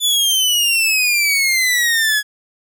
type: exponential sweep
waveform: sawtooth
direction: down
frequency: 3498 to 1673 Hz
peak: -10 dBFS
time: 0-2.23 s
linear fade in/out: 50 ms
effects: none